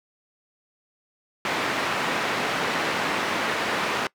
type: band-pass noise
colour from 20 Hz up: white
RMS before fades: -26 dBFS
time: 1.45-4.07 s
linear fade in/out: 2 ms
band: 180 to 2000 Hz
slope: 12 dB/octave
effects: noise-tail reverb RT60 0.1 s tail -22 dB re dry